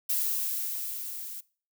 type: noise with level ramp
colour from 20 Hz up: violet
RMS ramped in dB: -27 to -40 dBFS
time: 0.09-1.41 s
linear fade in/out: 10 ms
effects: noise-tail reverb RT60 0.4 s tail -22 dB re dry